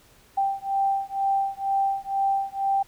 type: beating tone pair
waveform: sine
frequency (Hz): 784 / 786.1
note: G5 / G5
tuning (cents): 0 / +5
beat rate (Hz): 2.1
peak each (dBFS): -25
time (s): 0.37-2.83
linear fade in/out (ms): 10
effects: pink hiss -56 dBFS RMS until 2.87 s